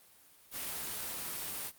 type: noise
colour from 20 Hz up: white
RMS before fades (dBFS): -39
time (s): 0.51-1.72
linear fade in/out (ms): 50
effects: white hiss -61 dBFS RMS until 1.78 s + Opus 32 kbps